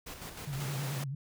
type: noise with tremolo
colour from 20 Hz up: pink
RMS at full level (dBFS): -43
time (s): 0.06-0.67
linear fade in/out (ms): 10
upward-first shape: square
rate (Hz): 6.4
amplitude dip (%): 45
type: tone with vibrato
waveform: sine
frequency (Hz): 138.59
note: C#3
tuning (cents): 0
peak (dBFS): -34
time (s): 0.47-1.15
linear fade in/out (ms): 5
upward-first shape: sine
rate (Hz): 9.3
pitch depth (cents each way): 95
type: high-pass noise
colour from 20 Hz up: pink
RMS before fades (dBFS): -41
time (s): 0.6-1.04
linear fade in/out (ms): 5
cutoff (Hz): 120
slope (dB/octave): 24
effects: none